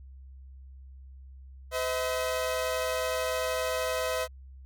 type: tone pair together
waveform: sawtooth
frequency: 508.6 / 639 Hz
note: C5 / D#5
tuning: -49 / +46 cents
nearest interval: major third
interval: 395 cents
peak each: -27 dBFS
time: 1.71-4.28 s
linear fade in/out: 50 ms
effects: added 66 Hz sine -45 dBFS peak until 4.65 s